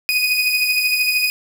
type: beating tone pair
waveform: 30% pulse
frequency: 2489 / 2502 Hz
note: D#7 / D#7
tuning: 0 / +9 cents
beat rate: 13 Hz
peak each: -14 / -20 dBFS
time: 0.09-1.3 s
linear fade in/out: 0 ms
effects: none